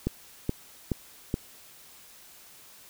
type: click train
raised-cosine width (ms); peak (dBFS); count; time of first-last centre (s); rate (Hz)
3; -13; 4; 0.07-1.341; 2.36
effects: white hiss -52 dBFS RMS until 2.89 s